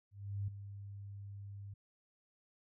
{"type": "tone with ADSR envelope", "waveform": "sine", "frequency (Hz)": 100, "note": "G2", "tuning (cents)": 35, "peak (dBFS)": -34, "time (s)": [0.11, 1.74], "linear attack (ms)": 370, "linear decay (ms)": 4, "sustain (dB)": -11, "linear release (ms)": 7, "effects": []}